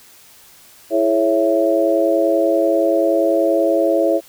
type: harmonic tone with a mistuned harmonic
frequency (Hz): 110.3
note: A2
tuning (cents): +5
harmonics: 3 / 4 / 5 / 6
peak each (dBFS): -18 / -22 / -17 / -18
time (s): 0.9-4.21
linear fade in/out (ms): 50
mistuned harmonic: 4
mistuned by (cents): -79
effects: white hiss -46 dBFS RMS until 4.28 s